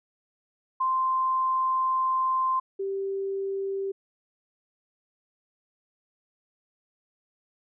sine tone pair in turn, 1043 / 390.7 Hz, C6 / G4, -6 / -6 cents, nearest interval octave + perfect fourth, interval 1700 cents, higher first, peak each -22 / -27 dBFS, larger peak first, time 0.8-2.6 / 2.79-3.92 s, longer first, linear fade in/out 10 ms, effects none

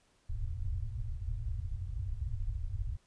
pink low-pass noise, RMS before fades -36 dBFS, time 0.29-2.97 s, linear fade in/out 10 ms, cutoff 120 Hz, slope 96 dB/octave, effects pink hiss -70 dBFS RMS until 3.06 s + resampled to 22050 Hz

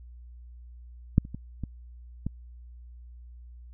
clicks, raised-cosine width 5 ms, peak -6 / -29 / -23 / -20 / -17 dBFS, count 5, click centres 1.181 / 1.251 / 1.346 / 1.637 / 2.266 s, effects added 60 Hz sine -44 dBFS peak until 3.73 s

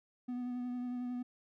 triangle tone with vibrato, 246.9 Hz, B3, in tune, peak -34 dBFS, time 0.28-1.23 s, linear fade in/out 10 ms, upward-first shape triangle, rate 11 Hz, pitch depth 22 cents each way, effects none

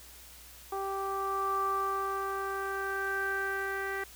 sawtooth tone with low-pass filter sweep, 390.4 Hz, G4, 7 cents flat, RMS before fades -33 dBFS, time 0.72-4.04 s, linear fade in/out 5 ms, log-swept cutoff 1000 to 1800 Hz, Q 8.5, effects added 60 Hz sine -56 dBFS peak until 4.15 s + white hiss -52 dBFS RMS until 4.15 s

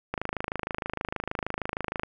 click train, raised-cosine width 0.5 ms, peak -14 dBFS, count 51, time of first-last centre 0.14-2.034 s, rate 26.4 Hz, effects none

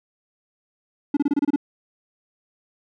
triangle tone bursts, 287.3 Hz, D4, 38 cents flat, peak -14 dBFS, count 8, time 1.14-1.561 s, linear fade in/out 5 ms, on 29 ms, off 27 ms, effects none

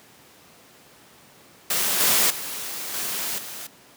white noise with level steps, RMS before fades -23 / -19 / -32 / -28 / -36 dBFS, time 1.7-3.67 s, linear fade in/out 5 ms, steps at 2 / 2.3 / 2.94 / 3.38 s, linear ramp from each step 5 ms, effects pink hiss -51 dBFS RMS until 3.96 s + high-pass 150 Hz 12 dB/octave

